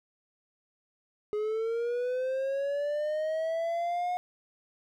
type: linear sweep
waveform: triangle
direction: up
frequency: 417.1 to 724 Hz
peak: -26 dBFS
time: 1.33-4.17 s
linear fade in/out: 0 ms
effects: none